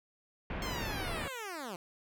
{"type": "low-pass noise", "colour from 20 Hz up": "pink", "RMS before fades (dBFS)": -38, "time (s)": [0.5, 1.28], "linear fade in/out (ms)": 2, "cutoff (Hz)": 2500, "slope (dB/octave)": 24}
{"type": "linear sweep", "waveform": "10% pulse", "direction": "down", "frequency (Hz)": [1077, 165.5], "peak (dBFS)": -31, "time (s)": [0.62, 1.76], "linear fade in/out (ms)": 2}
{"effects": []}